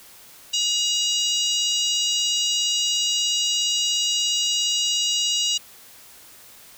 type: harmonic tone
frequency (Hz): 957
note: A#5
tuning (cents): +45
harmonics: 3 / 4 / 5 / 6 / 7 / 8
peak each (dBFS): -23 / -26 / -30 / -29 / -30 / -31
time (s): 0.53-5.58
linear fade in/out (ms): 10
effects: white hiss -47 dBFS RMS until 6.77 s